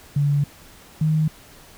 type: tone pair in turn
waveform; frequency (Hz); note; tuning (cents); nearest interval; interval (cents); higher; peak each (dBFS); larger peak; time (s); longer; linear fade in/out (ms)
sine; 143.6 / 155.8; D3 / D#3; -39 / +3; minor second; 142; second; -16; neither; 0.16-0.44 / 1.01-1.28; first; 5
effects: pink hiss -47 dBFS RMS until 1.77 s